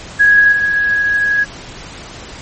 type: tone with level steps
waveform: sine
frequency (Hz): 1661.2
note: G#6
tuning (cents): 0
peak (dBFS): -5 / -11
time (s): 0.19-1.45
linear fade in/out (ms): 20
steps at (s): 0.52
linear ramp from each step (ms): 10
effects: pink hiss -32 dBFS RMS until 2.41 s + MP3 32 kbps